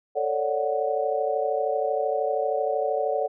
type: chord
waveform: sine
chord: D major seventh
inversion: second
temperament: equal with one note detuned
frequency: 443.8 / 554.4 / 587.3 / 740 Hz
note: A4 / C#5 / D5 / F#5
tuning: +15 / 0 / 0 / 0 cents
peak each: -28 dBFS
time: 0.15-3.28 s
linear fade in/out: 20 ms
effects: none